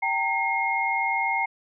sine tone cluster, 780 / 920 / 2144 Hz, G5 / A#5 / C7, -9 / -23 / +42 cents, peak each -28 / -27 / -25 dBFS, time 0.02-1.46 s, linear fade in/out 10 ms, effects none

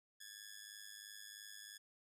10% pulse ring-modulated tone, 1698 Hz, G#6, 38 cents sharp, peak -40 dBFS, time 0.2-1.78 s, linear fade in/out 10 ms, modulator 51.5 Hz, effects none

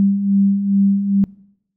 sine beating tone pair, 196 / 198.4 Hz, G3 / G3, 0 / +21 cents, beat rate 2.4 Hz, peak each -21 / -13 dBFS, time 0-1.24 s, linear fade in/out 0 ms, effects noise-tail reverb RT60 0.8 s tail -23 dB re dry

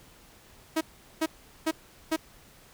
sawtooth tone bursts, 319 Hz, D#4, 43 cents sharp, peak -20 dBFS, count 4, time 0.76-2.164 s, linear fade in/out 10 ms, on 51 ms, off 400 ms, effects pink hiss -55 dBFS RMS until 2.73 s

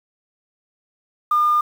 sine tone, 1209 Hz, D6, 50 cents sharp, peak -13 dBFS, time 1.31-1.61 s, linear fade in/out 5 ms, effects tanh soft clip ceiling -9 dBFS + 7-bit

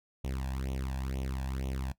sawtooth tone with flanger, 66 Hz, C2, 16 cents sharp, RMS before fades -35 dBFS, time 0.24-1.92 s, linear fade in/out 5 ms, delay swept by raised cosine 0.31 to 1.2 ms, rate 2.1 Hz, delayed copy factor +0.85, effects noise-tail reverb RT60 0.1 s tail -19 dB re dry

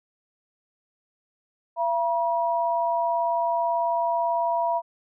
sine tone pair together, 678.2 / 960 Hz, E5 / B5, +49 / -49 cents, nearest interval tritone, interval 602 cents, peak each -24 / -24 dBFS, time 1.76-4.82 s, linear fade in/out 50 ms, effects none

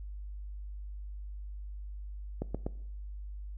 clicks, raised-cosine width 2 ms, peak -20 dBFS, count 3, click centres 2.42 / 2.546 / 2.665 s, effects noise-tail reverb RT60 0.7 s tail -19 dB re dry + added 50 Hz sine -39 dBFS peak until 3.57 s

